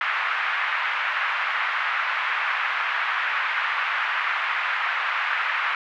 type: band-pass noise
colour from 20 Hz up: pink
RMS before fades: -25 dBFS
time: 0.01-5.75 s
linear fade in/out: 2 ms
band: 1100 to 2400 Hz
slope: 24 dB/octave
effects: none